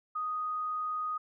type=tone; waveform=sine; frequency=1244.5 Hz; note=D#6; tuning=in tune; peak=-31 dBFS; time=0.15-1.18 s; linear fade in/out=10 ms; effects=none